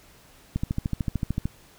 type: click train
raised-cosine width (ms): 5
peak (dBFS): -13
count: 13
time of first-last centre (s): 0.56-1.456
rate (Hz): 13.4
effects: pink hiss -54 dBFS RMS until 1.78 s